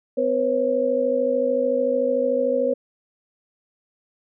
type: tone cluster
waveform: sine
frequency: 253.6 / 489.5 / 543 Hz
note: B3 / B4 / C#5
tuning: +46 / -15 / -36 cents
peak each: -27 / -22 / -21 dBFS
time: 0.17-2.74 s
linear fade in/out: 10 ms
effects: none